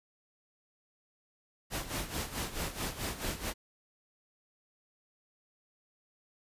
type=noise with tremolo; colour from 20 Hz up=pink; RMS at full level=-34 dBFS; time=1.7-3.54 s; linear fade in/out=50 ms; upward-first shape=sine; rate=4.6 Hz; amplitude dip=75%; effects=resampled to 32000 Hz